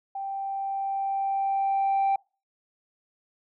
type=tone with level ramp; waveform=sine; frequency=784 Hz; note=G5; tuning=in tune; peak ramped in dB=-30 to -18 dBFS; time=0.15-2.16 s; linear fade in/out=5 ms; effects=noise-tail reverb RT60 0.3 s tail -25 dB re dry + tanh soft clip ceiling -19 dBFS